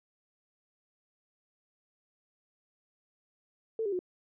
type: tone with pitch steps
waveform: sine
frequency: 446.2 / 402.1 / 362.4 Hz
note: A4 / G4 / F#4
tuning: +24 / +44 / -36 cents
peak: -29 dBFS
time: 3.79-3.991 s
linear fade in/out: 2 ms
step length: 67 ms
effects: none